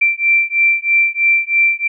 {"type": "beating tone pair", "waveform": "sine", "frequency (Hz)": [2349, 2352.1], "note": ["D7", "D7"], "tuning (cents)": [0, 2], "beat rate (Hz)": 3.1, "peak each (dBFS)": -14, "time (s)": [0.01, 1.88], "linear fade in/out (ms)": 10, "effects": []}